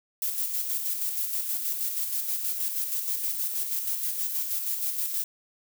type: noise with tremolo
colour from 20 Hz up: violet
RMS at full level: -28 dBFS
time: 0.22-5.24 s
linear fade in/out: 2 ms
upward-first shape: square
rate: 6.3 Hz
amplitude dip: 40%
effects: none